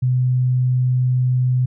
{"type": "tone", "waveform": "sine", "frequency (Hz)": 126.6, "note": "B2", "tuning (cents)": 43, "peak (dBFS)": -14, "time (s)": [0.02, 1.66], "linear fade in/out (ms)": 10, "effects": []}